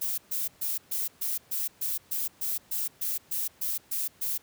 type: noise bursts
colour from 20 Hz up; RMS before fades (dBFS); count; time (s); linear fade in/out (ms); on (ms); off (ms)
violet; -30; 15; 0.01-4.38; 10; 170; 130
effects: pink hiss -59 dBFS RMS until 4.42 s + high-pass 80 Hz 12 dB/octave